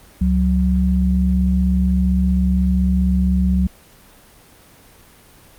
sine tone pair together, 69.3 / 185.01 Hz, C#2 / F#3, 0 / 0 cents, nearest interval octave + perfect fourth, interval 1700 cents, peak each -16 dBFS, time 0.21-3.67 s, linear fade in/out 5 ms, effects pink hiss -47 dBFS RMS until 5.58 s + Opus 24 kbps

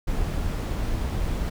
brown noise, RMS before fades -26 dBFS, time 0.07-1.5 s, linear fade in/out 10 ms, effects none

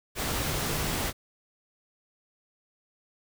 sine tone in noise, 151.4 Hz, D#3, 47 cents flat, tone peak -36 dBFS, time 0.43-0.96 s, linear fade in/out 50 ms, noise pink, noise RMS -30 dBFS, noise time 0.15-1.13 s, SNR -9 dB, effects none

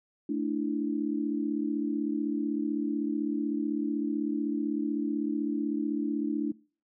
sine chord, A suspended fourth, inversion none, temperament equal, 220 / 293.7 / 329.6 Hz, A3 / D4 / E4, 0 / 0 / 0 cents, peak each -34 / -29 / -34 dBFS, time 0.29-6.52 s, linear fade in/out 5 ms, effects noise-tail reverb RT60 0.4 s tail -23 dB re dry

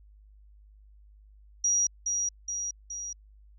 sine tone with echo, 5750 Hz, F8, 50 cents sharp, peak -22 dBFS, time 1.64-1.87 s, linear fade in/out 5 ms, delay 420 ms, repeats 3, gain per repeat -4 dB, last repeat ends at 3.13 s, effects added 51 Hz sine -52 dBFS peak until 3.58 s

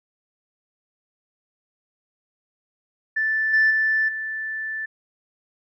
sine tone with level steps, 1760 Hz, A6, in tune, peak -19 / -13 / -17 / -26 dBFS, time 3.16-4.86 s, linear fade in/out 10 ms, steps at 3.53 / 3.7 / 4.08 s, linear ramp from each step 10 ms, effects tanh soft clip ceiling -11 dBFS

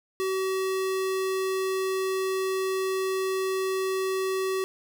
square tone, 380 Hz, F#4, 46 cents sharp, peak -26 dBFS, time 0.2-4.64 s, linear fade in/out 0 ms, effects none

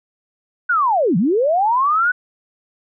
sine linear two-way sweep, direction down then up, 1505 to 155.56 to 1505 Hz, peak -13 dBFS, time 0.69-2.12 s, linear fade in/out 10 ms, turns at 1.17 s, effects none

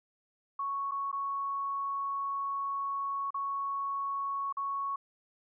sine tone with dropouts, 1108.7 Hz, C#6, in tune, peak -31 dBFS, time 0.59-4.96 s, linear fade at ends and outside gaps 5 ms, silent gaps 0.912-0.917 / 1.116-1.127 / 3.306-3.343 / 4.526-4.569 s, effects none

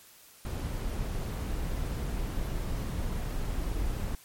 brown noise, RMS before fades -32 dBFS, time 0.45-4.15 s, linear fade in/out 2 ms, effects white hiss -55 dBFS RMS until 4.24 s + MP3 64 kbps

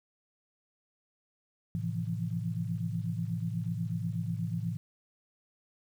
sine chord, F major seventh, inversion first, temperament equal with one note detuned, 110 / 130.81 / 164.81 / 173.01 Hz, A2 / C3 / E3 / F3, 0 / 0 / 0 / -16 cents, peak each -35 / -40 / -35 / -37 dBFS, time 1.75-4.77 s, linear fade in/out 0 ms, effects 10-bit

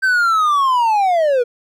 triangle linear sweep, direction down, 1563 to 466.2 Hz, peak -10 dBFS, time 0.02-1.44 s, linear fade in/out 20 ms, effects none

